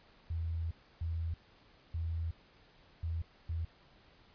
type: tone bursts at uneven times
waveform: sine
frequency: 82.41 Hz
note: E2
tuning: in tune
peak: -33 dBFS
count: 5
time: 0.3-0.71 / 1.01-1.34 / 1.94-2.31 / 3.03-3.22 / 3.49-3.65 s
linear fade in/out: 5 ms
effects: pink hiss -63 dBFS RMS until 4.34 s + resampled to 11025 Hz